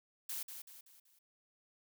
blue noise with echo, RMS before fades -41 dBFS, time 0.29-0.43 s, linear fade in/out 5 ms, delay 190 ms, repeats 4, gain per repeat -7 dB, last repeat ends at 1.19 s, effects none

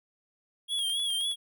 square tone with vibrato, 3277 Hz, G#7, 24 cents flat, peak -28 dBFS, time 0.68-1.36 s, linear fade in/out 50 ms, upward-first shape sine, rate 3.7 Hz, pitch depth 66 cents each way
click train, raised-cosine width 0.2 ms, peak -34 dBFS, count 6, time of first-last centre 0.79-1.315 s, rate 9.53 Hz
effects none

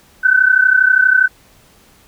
sine tone pair together, 1500 / 1532.4 Hz, F#6 / G6, +23 / -40 cents, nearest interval unison, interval 37 cents, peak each -11 dBFS, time 0.23-1.28 s, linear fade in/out 20 ms, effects pink hiss -49 dBFS RMS until 2.07 s

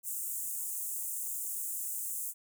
pink high-pass noise, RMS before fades -37 dBFS, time 0.03-2.34 s, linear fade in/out 50 ms, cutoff 7300 Hz, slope 48 dB/octave, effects none

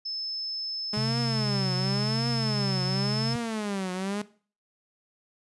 sine tone, 5240 Hz, E8, 11 cents flat, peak -30 dBFS, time 0.05-3.34 s, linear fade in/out 10 ms
sawtooth tone with vibrato, 207.7 Hz, G#3, in tune, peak -25 dBFS, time 0.93-4.22 s, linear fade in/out 5 ms, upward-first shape triangle, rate 0.92 Hz, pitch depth 240 cents each way
sine tone with pitch glide, 131 to 131.99 Hz, C3 to C3, +2 to +16 cents, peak -27 dBFS, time 0.97-3.36 s, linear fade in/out 2 ms, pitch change +14 cents, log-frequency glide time 1.79-2.6 s
effects noise-tail reverb RT60 0.4 s tail -17 dB re dry + resampled to 24000 Hz

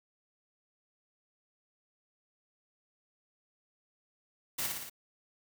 white noise with echo, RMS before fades -34 dBFS, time 4.58-4.67 s, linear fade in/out 10 ms, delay 57 ms, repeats 4, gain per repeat -3 dB, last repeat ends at 4.898 s, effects none

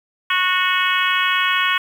harmonic tone, 367.3 Hz, F#4, 13 cents flat, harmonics 3 / 4 / 5 / 6 / 7 / 8 / 9, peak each -21 / -22 / -23 / -24 / -24 / -25 / -26 dBFS, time 0.3-1.78 s, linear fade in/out 5 ms, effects 7-bit

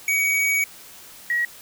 square / sine tone pair in turn, 2257 / 1907.2 Hz, C#7 / A#6, +31 / +39 cents, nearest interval minor third, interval 292 cents, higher first, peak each -19 dBFS, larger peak neither, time 0.08-0.64 / 1.3-1.45 s, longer first, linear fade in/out 2 ms, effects white hiss -44 dBFS RMS until 1.61 s

